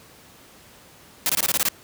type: noise bursts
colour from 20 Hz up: white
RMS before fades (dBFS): -21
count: 8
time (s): 1.26-1.686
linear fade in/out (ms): 0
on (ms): 34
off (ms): 22
effects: pink hiss -49 dBFS RMS until 1.83 s + high-pass 80 Hz 12 dB/octave